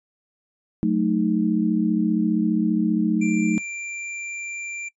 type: chord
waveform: sine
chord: D# diminished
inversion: first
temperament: equal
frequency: 185 / 220 / 311.1 Hz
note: F#3 / A3 / D#4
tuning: 0 / 0 / 0 cents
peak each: -23 / -21 / -23 dBFS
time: 0.83-3.58 s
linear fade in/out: 0 ms
type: tone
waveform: square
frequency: 2363 Hz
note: D7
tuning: 10 cents sharp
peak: -30 dBFS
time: 3.21-4.89 s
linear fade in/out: 10 ms
effects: noise-tail reverb RT60 0.1 s tail -22 dB re dry + resampled to 22050 Hz